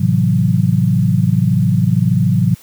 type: chord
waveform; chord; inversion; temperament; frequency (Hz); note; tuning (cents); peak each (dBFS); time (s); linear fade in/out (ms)
sine; F# half-diminished seventh; first; equal with one note detuned; 110 / 131.72 / 164.81 / 185; A2 / C3 / E3 / F#3; 0 / +12 / 0 / 0; -16; 0-2.55; 10
effects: white hiss -44 dBFS RMS until 2.62 s